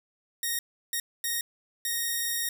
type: tone bursts at uneven times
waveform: 5% pulse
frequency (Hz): 1864.7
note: A#6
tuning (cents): 0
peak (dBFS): -17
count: 4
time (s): 0.43-0.59 / 0.93-1 / 1.24-1.41 / 1.85-2.49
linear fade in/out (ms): 2
effects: none